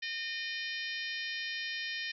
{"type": "harmonic tone with a mistuned harmonic", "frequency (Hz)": 611, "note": "D#5", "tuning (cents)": -32, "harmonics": [3, 4, 5, 6, 7, 8, 9], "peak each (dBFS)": [-39, -41, -43, -45, -46, -47, -48], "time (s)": [0.02, 2.12], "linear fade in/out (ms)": 10, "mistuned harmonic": 7, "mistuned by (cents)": -43, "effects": []}